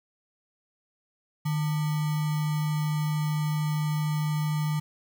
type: tone with sample-and-hold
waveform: sine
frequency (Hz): 152.2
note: D#3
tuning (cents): -38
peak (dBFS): -24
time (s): 1.45-4.8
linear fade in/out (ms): 10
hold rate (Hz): 1050
effects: none